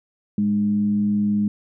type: tone with frequency modulation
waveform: sine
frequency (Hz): 206.8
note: G#3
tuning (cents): -7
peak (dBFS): -17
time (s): 0.38-1.48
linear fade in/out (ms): 2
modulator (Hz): 98.8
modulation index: 0.31
effects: none